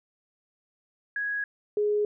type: tone pair in turn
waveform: sine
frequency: 1661.2 / 417.2 Hz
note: G#6 / G#4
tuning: 0 / +8 cents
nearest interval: 2 octaves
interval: 2392 cents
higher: first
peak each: -27 / -22 dBFS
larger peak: second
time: 1.16-1.44 / 1.77-2.05 s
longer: neither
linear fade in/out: 2 ms
effects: none